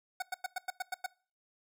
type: tone bursts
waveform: 25% pulse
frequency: 740 Hz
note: F#5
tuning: in tune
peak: -29 dBFS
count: 8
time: 0.2-1.063 s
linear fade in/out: 5 ms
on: 23 ms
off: 97 ms
effects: noise-tail reverb RT60 0.4 s tail -23 dB re dry